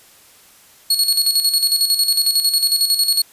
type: tone with tremolo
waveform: sawtooth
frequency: 4341 Hz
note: C#8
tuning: 37 cents flat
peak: -9 dBFS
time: 0.9-3.22 s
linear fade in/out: 5 ms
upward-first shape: square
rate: 11 Hz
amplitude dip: 60%
effects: white hiss -48 dBFS RMS until 3.32 s + resampled to 32000 Hz

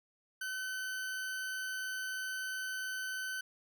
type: tone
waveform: 40% pulse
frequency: 1521 Hz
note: F#6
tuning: 47 cents sharp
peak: -36 dBFS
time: 0.41-3.41 s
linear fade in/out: 5 ms
effects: none

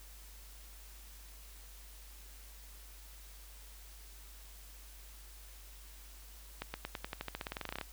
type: accelerating click train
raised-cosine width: 0.3 ms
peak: -22 dBFS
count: 20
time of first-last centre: 6.62-7.812 s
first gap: 120 ms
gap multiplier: 0.92
effects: added 50 Hz sine -52 dBFS peak until 7.92 s + white hiss -57 dBFS RMS until 7.92 s

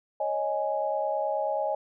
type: chord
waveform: sine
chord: C# suspended second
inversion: none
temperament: just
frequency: 554.4 / 623.7 / 831.5 Hz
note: C#5 / D#5 / G#5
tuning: 0 / +4 / +2 cents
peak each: -31 / -29 / -30 dBFS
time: 0.2-1.75 s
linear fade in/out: 5 ms
effects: none

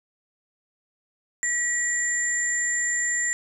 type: tone pair together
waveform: sine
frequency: 1930 / 7234 Hz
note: B6 / A8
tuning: -40 / +47 cents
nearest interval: octave + major seventh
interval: 2287 cents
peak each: -25 dBFS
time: 1.43-3.33 s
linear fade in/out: 0 ms
effects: 9-bit

